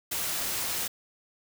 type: noise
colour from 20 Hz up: white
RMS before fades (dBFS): -31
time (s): 0.11-0.88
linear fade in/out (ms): 10
effects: none